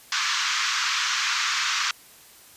pink band-pass noise, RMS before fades -25 dBFS, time 0.12-1.91 s, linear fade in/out 2 ms, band 1100 to 6700 Hz, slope 48 dB/octave, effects white hiss -50 dBFS RMS until 2.56 s + resampled to 32000 Hz

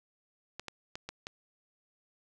clicks, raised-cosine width 0.2 ms, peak -22 dBFS, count 5, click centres 0.596 / 0.683 / 0.955 / 1.09 / 1.269 s, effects none

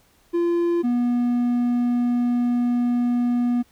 triangle tone pair in turn, 343.5 / 242.4 Hz, F4 / B3, -29 / -32 cents, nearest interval tritone, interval 603 cents, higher first, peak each -16 dBFS, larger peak neither, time 0.33-0.83 / 0.83-3.63 s, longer second, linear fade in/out 20 ms, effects pink hiss -59 dBFS RMS until 3.71 s

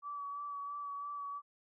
sine tone with vibrato, 1146 Hz, D6, 43 cents flat, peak -39 dBFS, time 0.02-1.42 s, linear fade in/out 50 ms, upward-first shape sine, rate 3 Hz, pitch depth 22 cents each way, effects none

